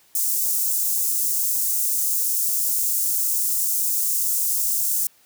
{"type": "high-pass noise", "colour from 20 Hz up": "white", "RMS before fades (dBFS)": -22, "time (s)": [0.15, 5.07], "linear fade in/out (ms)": 2, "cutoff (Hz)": 6700, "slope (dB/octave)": 24, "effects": ["white hiss -57 dBFS RMS until 5.25 s", "high-pass 60 Hz 12 dB/octave"]}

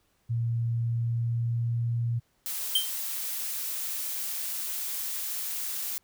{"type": "tone with pitch glide", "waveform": "sine", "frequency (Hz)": [116.54, 117.62], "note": ["A#2", "A#2"], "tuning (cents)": [0, 16], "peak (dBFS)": -25, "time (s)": [0.29, 2.2], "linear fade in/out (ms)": 20, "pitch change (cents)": 16, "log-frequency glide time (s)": [0.71, 1.92]}
{"type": "noise", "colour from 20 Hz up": "blue", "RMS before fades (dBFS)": -33, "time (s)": [2.46, 5.98], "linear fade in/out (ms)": 0}
{"type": "tone with exponential decay", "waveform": "square", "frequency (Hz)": 3136, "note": "G7", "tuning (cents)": 0, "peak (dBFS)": -19, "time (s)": [2.75, 2.93], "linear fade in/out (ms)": 5, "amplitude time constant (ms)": 39}
{"effects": ["pink hiss -70 dBFS RMS until 6.03 s"]}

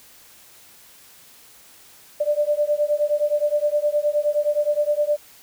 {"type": "beating tone pair", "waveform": "sine", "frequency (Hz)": [587.3, 596.9], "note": ["D5", "D5"], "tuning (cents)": [0, 28], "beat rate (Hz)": 9.6, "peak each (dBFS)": -21, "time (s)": [2.2, 5.17], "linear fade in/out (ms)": 10, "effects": ["white hiss -49 dBFS RMS until 5.42 s"]}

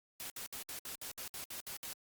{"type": "noise bursts", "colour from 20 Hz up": "white", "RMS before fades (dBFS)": -44, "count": 11, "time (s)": [0.2, 1.93], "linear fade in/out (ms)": 0, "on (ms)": 100, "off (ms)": 63, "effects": ["Opus 48 kbps"]}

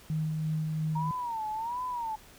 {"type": "tone with tremolo", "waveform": "sine", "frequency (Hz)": 156.4, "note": "D#3", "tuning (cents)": 9, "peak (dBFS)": -27, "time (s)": [0.1, 1.11], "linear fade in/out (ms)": 0, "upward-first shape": "sine", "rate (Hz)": 2.9, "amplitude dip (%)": 25}
{"type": "tone with vibrato", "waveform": "sine", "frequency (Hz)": 929, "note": "A#5", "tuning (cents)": -6, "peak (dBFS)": -31, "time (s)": [0.95, 2.16], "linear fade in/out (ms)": 10, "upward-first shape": "sine", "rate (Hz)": 1.4, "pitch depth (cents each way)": 140}
{"effects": ["pink hiss -54 dBFS RMS until 2.38 s"]}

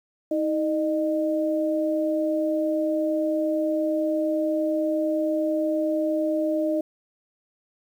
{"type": "tone pair together", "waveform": "sine", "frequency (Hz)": [317.7, 611], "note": ["D#4", "D#5"], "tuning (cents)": [36, -32], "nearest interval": "major seventh", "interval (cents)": 1132, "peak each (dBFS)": -24, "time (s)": [0.31, 6.81], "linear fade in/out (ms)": 5, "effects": ["9-bit"]}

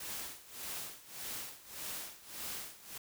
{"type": "noise with tremolo", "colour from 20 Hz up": "white", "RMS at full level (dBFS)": -41, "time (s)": [0, 2.98], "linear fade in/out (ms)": 5, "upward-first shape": "sine", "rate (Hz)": 1.7, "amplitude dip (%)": 85, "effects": []}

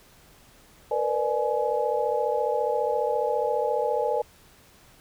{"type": "tone cluster", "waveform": "sine", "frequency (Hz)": [464.5, 499.1, 594, 842], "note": ["A#4", "B4", "D5", "G#5"], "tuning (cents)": [-6, 18, 20, 24], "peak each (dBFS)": -28, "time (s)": [0.91, 4.22], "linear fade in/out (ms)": 5, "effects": ["pink hiss -55 dBFS RMS until 5 s"]}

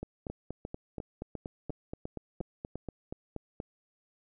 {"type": "two click trains", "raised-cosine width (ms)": 2, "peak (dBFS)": [-24, -24], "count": [16, 8], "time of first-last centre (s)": [[0.03, 3.601], [0.3, 2.756]], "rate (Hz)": [4.2, 2.85], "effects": []}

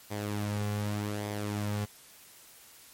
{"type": "tone with flanger", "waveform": "sawtooth", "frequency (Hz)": 103.83, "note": "G#2", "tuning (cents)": 0, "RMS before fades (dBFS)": -33, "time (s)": [0.1, 1.86], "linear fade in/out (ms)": 20, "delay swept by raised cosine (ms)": [0.71, 3.21], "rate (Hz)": 0.85, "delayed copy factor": -0.5, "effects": ["white hiss -54 dBFS RMS until 2.93 s", "MP3 64 kbps"]}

